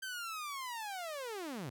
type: linear sweep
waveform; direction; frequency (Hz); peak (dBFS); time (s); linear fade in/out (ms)
sawtooth; down; 1568 to 110; -36; 0.02-1.7; 10
effects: none